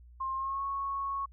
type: tone with pitch glide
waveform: sine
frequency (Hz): 1062 to 1103.3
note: C6 to C#6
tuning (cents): +25 to -9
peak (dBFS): -31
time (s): 0.2-1.26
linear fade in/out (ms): 10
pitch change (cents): +66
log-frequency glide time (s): 0.35-0.63
effects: added 60 Hz sine -51 dBFS peak until 1.32 s